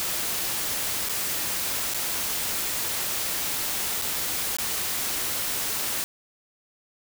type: noise with dropouts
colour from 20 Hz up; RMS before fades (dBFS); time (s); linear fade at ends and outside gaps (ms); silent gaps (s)
white; -28; 0-6.04; 0; 1.088-1.094 / 1.937-1.945 / 4.015-4.021 / 4.568-4.585
effects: none